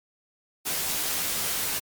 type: noise with comb filter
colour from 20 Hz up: white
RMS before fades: -28 dBFS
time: 0.65-1.8 s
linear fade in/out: 20 ms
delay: 15 ms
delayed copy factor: -0.55
effects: MP3 96 kbps